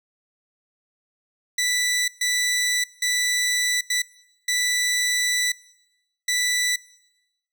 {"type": "tone bursts at uneven times", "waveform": "15% pulse", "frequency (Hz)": 1975.5, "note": "B6", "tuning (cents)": 0, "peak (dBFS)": -14, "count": 6, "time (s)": [[1.58, 2.08], [2.21, 2.84], [3.02, 3.81], [3.9, 4.02], [4.48, 5.52], [6.28, 6.76]], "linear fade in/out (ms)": 5, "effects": ["noise-tail reverb RT60 1.0 s tail -23 dB re dry"]}